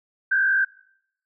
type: tone with frequency modulation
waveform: sine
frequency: 1568 Hz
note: G6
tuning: in tune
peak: -17 dBFS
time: 0.31-0.65 s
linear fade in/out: 10 ms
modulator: 50 Hz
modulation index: 1.1
effects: noise-tail reverb RT60 0.8 s tail -26 dB re dry